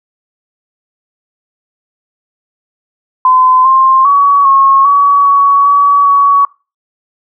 sine tone with pitch steps, 1024 / 1056 / 1129 / 1089 / 1132 / 1123 / 1136 / 1126 Hz, C6 / C6 / C#6 / C#6 / C#6 / C#6 / C#6 / C#6, -38 / +16 / +31 / -31 / +36 / +22 / +42 / +27 cents, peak -4 dBFS, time 3.25-6.45 s, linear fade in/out 2 ms, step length 400 ms, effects noise-tail reverb RT60 0.3 s tail -22 dB re dry

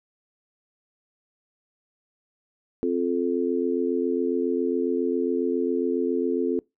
sine chord, F major, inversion second, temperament just, 261.9 / 349.2 / 436.5 Hz, C4 / F4 / A4, +2 / 0 / -14 cents, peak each -26 dBFS, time 2.83-6.59 s, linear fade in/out 0 ms, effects noise-tail reverb RT60 0.2 s tail -24 dB re dry

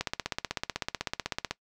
click train, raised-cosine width 0.2 ms, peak -12 dBFS, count 25, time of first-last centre 0.01-1.51 s, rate 16 Hz, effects noise-tail reverb RT60 0.1 s tail -20 dB re dry

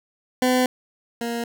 20% pulse tone pair in turn, 253.3 / 234.5 Hz, B3 / A#3, +44 / +11 cents, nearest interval minor second, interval 133 cents, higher first, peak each -12 / -20 dBFS, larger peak first, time 0.42-0.66 / 1.21-1.44 s, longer first, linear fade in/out 2 ms, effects none

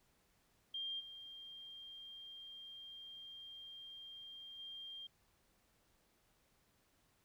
sine tone with level steps, 3196 Hz, G7, 33 cents sharp, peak -40 / -50 / -47 dBFS, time 0.74-5.07 s, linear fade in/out 5 ms, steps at 0.99 / 4.58 s, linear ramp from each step 20 ms, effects pink hiss -75 dBFS RMS until 7.24 s

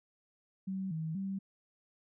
sine tone with pitch steps, 190.9 / 159.6 / 193.9 Hz, G3 / D#3 / G3, -46 / +44 / -19 cents, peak -34 dBFS, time 0.67-1.39 s, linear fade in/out 10 ms, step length 240 ms, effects none

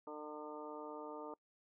harmonic tone with a mistuned harmonic, 150.9 Hz, D3, 47 cents sharp, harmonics 2 / 3 / 4 / 5 / 6 / 7 / 8, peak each -51 / -49 / -52 / -59 / -51 / -60 / -54 dBFS, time 0.07-1.34 s, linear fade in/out 2 ms, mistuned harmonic 7, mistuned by -34 cents, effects noise-tail reverb RT60 0.1 s tail -24 dB re dry

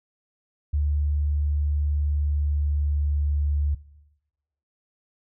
sine tone with pitch glide, 73.42 to 72.83 Hz, D2 to D2, 0 to -14 cents, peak -20 dBFS, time 0.73-3.75 s, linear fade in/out 10 ms, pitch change -14 cents, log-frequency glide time 1.9-3.57 s, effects noise-tail reverb RT60 1.0 s tail -20 dB re dry

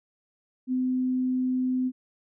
sine tone, 255.3 Hz, C4, 42 cents flat, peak -23 dBFS, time 0.67-1.92 s, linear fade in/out 50 ms, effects none

